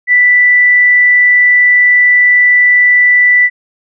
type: tone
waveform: sine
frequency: 1975.5 Hz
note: B6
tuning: in tune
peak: -4 dBFS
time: 0.07-3.5 s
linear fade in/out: 50 ms
effects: none